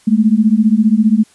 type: beating tone pair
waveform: sine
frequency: 209.5 / 224.5 Hz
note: G#3 / A3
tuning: +15 / +35 cents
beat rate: 15 Hz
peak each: -11 dBFS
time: 0.07-1.24 s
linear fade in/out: 10 ms
effects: white hiss -50 dBFS RMS until 1.34 s + resampled to 24000 Hz